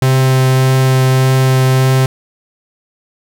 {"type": "tone with vibrato", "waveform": "45% pulse", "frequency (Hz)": 130.9, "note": "C3", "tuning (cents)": 1, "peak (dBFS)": -8, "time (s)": [0.02, 2.06], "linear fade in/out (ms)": 2, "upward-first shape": "triangle", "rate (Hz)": 1.7, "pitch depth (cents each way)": 8, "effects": []}